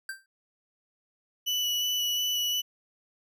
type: tone with exponential decay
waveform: square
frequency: 1570 Hz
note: G6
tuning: 2 cents sharp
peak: -31 dBFS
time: 0.09-0.26 s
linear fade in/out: 2 ms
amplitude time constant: 35 ms
type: tone with vibrato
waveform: 35% pulse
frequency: 2960 Hz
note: F#7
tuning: in tune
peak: -24 dBFS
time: 1.46-2.62 s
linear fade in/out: 20 ms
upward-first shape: square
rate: 2.8 Hz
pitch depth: 9 cents each way
effects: none